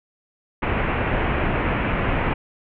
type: low-pass noise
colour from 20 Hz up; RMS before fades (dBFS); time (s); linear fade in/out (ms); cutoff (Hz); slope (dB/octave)
pink; -22; 0.62-2.34; 10; 2700; 48
effects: none